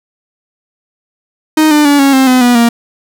45% pulse tone with pitch steps, 311.1 / 298.8 / 286.9 / 275.6 / 264.6 / 254.2 / 244.1 / 234.4 Hz, D#4 / D4 / D4 / C#4 / C4 / C4 / B3 / A#3, 0 / +30 / -40 / -10 / +20 / -50 / -20 / +10 cents, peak -5 dBFS, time 1.57-2.69 s, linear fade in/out 5 ms, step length 140 ms, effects none

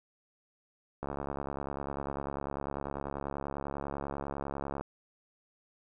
click train, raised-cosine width 1 ms, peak -22 dBFS, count 266, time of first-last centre 1.03-4.81 s, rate 70.1 Hz, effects none

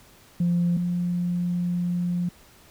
sine tone pair in turn, 173.7 / 176.02 Hz, F3 / F3, -9 / +14 cents, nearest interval unison, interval 23 cents, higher second, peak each -18 / -22 dBFS, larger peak first, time 0.4-0.77 / 0.77-2.29 s, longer second, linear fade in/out 5 ms, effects tanh soft clip ceiling -16 dBFS + pink hiss -53 dBFS RMS until 2.7 s

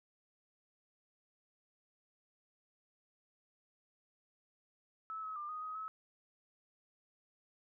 sine tone with pitch steps, 1303 / 1281 / 1195 / 1245 / 1259 / 1290 Hz, E6 / E6 / D6 / D#6 / D#6 / E6, -20 / -50 / +30 / +1 / +20 / -38 cents, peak -40 dBFS, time 5.1-5.88 s, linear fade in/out 0 ms, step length 130 ms, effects none

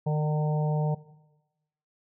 harmonic tone with a mistuned harmonic, 152.2 Hz, D#3, 38 cents flat, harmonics 1 / 3 / 4 / 5 / 6, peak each -24 / -34 / -36 / -38 / -40 dBFS, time 0.06-0.95 s, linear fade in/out 10 ms, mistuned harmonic 4, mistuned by -21 cents, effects noise-tail reverb RT60 1.0 s tail -18 dB re dry

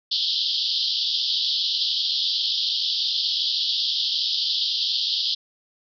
pink band-pass noise, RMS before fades -24 dBFS, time 0.11-5.35 s, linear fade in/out 10 ms, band 3100 to 5100 Hz, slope 96 dB/octave, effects none

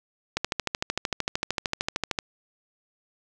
click train, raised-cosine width 0.2 ms, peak -8 dBFS, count 25, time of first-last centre 0.37-2.188 s, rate 13.2 Hz, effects none

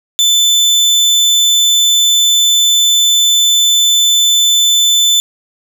30% pulse tone, 3520 Hz, A7, in tune, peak -5 dBFS, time 0.19-5.2 s, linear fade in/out 0 ms, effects none

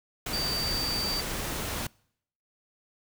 sine tone in noise, 4636 Hz, D8, 23 cents flat, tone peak -29 dBFS, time 0.33-1.21 s, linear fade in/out 5 ms, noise pink, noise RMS -33 dBFS, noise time 0.26-1.87 s, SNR +1 dB, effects noise-tail reverb RT60 0.7 s tail -26 dB re dry

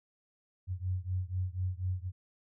sine beating tone pair, 90.3 / 94.4 Hz, F#2 / F#2, -42 / +35 cents, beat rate 4.1 Hz, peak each -34 / -35 dBFS, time 0.67-2.12 s, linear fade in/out 50 ms, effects none

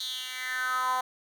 10% pulse tone with high-pass filter sweep, 255.2 Hz, C4, 43 cents flat, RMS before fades -31 dBFS, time 0-1.01 s, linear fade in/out 5 ms, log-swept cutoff 4000 to 860 Hz, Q 5.3, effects none

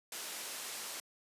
white low-pass noise, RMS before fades -43 dBFS, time 0.12-1 s, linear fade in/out 2 ms, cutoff 11000 Hz, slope 12 dB/octave, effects high-pass 300 Hz 12 dB/octave + resampled to 32000 Hz

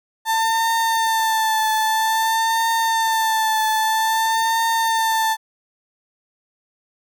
35% pulse tone with vibrato, 891 Hz, A5, 22 cents sharp, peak -15 dBFS, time 0.25-5.37 s, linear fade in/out 50 ms, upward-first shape triangle, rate 0.51 Hz, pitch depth 39 cents each way, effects none

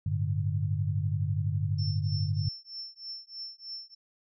sine chord, G suspended second, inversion none, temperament equal, 98 / 110 / 146.83 Hz, G2 / A2 / D3, 0 / 0 / 0 cents, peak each -29 / -33 / -31 dBFS, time 0.06-2.49 s, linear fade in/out 5 ms
sine tone with tremolo, 5370 Hz, E8, 31 cents sharp, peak -35 dBFS, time 1.78-3.95 s, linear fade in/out 10 ms, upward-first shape triangle, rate 3.2 Hz, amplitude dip 100%
effects none

